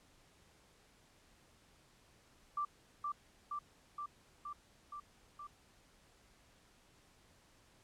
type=tone with echo; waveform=sine; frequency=1174.7 Hz; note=D6; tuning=in tune; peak=-34 dBFS; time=2.57-2.65 s; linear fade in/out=5 ms; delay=470 ms; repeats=6; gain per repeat=-2 dB; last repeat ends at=5.47 s; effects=pink hiss -67 dBFS RMS until 7.83 s + low-pass 10000 Hz 12 dB/octave